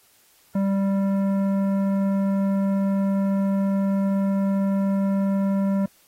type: tone with tanh clipping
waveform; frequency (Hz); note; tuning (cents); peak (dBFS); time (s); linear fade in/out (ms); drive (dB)
triangle; 196; G3; 0; -21; 0.55-5.86; 5; 16
effects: white hiss -58 dBFS RMS until 6.07 s + AAC 48 kbps